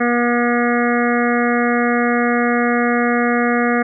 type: harmonic tone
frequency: 240 Hz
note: B3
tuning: 49 cents flat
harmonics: 1 / 2 / 3 / 5 / 6 / 7 / 8 / 9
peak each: -17 / -20 / -22 / -24 / -25 / -25 / -26 / -27 dBFS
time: 0-3.83 s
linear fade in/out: 10 ms
effects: none